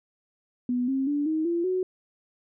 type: tone with pitch steps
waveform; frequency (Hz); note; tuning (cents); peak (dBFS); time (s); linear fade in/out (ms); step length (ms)
sine; 246.9 / 267.7 / 290.2 / 314.7 / 341.2 / 369.9; B3 / C4 / D4 / D#4 / F4 / F#4; 0 / +40 / -21 / +20 / -40 / 0; -23; 0.69-1.83; 2; 190
effects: none